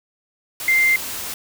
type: tone in noise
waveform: sine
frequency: 2093 Hz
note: C7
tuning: in tune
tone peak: -13 dBFS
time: 0.68-0.96 s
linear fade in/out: 2 ms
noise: white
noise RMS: -29 dBFS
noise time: 0.6-1.34 s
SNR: +13 dB
effects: none